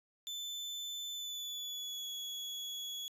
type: tone with pitch glide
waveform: 35% pulse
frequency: 3520 to 3365 Hz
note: A7 to G#7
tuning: 0 to +22 cents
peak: -38 dBFS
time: 0.27-3.08 s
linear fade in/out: 0 ms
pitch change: -78 cents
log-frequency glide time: 1.12-2.08 s
effects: resampled to 32000 Hz